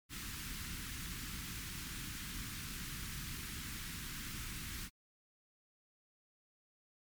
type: band-stop noise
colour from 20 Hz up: pink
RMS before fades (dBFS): -44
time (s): 0.09-4.9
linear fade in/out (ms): 50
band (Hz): 280 to 1300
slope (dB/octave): 24
effects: MP3 96 kbps